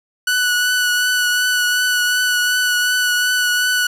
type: tone with vibrato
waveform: sawtooth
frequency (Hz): 1480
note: F#6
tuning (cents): 0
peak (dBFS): -11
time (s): 0.27-3.87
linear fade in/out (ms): 5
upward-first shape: triangle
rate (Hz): 2.7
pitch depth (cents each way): 20
effects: resampled to 32000 Hz + 8-bit